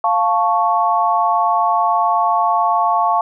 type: chord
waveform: sine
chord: F augmented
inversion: none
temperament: equal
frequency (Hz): 698.5 / 880 / 1108.7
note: F5 / A5 / C#6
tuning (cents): 0 / 0 / 0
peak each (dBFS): -17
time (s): 0.04-3.21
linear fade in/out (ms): 2
effects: none